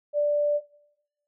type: tone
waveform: sine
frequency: 587.3 Hz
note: D5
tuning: in tune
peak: -20 dBFS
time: 0.13-0.61 s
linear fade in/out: 50 ms
effects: noise-tail reverb RT60 0.8 s tail -18 dB re dry